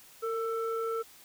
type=tone pair together; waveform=sine; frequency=455.3 / 1329.4 Hz; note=A#4 / E6; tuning=-41 / +14 cents; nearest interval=octave + perfect fifth; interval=1855 cents; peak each=-30 / -34 dBFS; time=0.22-1.03 s; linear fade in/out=20 ms; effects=tanh soft clip ceiling -24 dBFS + white hiss -55 dBFS RMS until 1.24 s